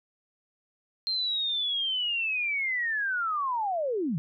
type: linear sweep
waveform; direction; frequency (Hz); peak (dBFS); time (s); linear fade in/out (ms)
sine; down; 4186 to 139.5; -26; 1.07-4.18; 0
effects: none